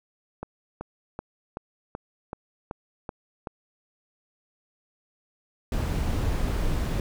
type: click train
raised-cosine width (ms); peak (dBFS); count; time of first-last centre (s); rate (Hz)
1; -19; 9; 0.43-3.472; 2.63
type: noise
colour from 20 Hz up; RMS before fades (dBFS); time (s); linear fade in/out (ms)
brown; -26; 5.72-7; 2
effects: none